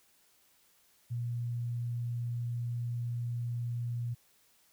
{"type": "tone", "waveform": "sine", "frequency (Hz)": 119.4, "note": "A#2", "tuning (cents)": 42, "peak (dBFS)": -32, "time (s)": [1.1, 4.15], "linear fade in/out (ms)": 20, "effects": ["white hiss -67 dBFS RMS until 4.72 s"]}